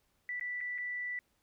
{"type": "tone with dropouts", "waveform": "sine", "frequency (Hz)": 1970, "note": "B6", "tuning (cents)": -5, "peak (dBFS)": -35, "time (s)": [0.29, 1.19], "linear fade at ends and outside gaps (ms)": 1, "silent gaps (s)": [[0.397, 0.41], [0.606, 0.611], [0.78, 0.784]], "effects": ["pink hiss -75 dBFS RMS until 1.42 s"]}